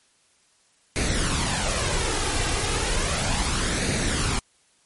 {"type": "noise with flanger", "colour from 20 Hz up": "pink", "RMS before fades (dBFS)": -24, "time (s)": [0.96, 4.39], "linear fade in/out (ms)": 0, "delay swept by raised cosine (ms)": [0.46, 2.56], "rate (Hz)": 0.34, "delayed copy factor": 0.5, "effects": ["white hiss -62 dBFS RMS until 4.85 s", "MP3 48 kbps"]}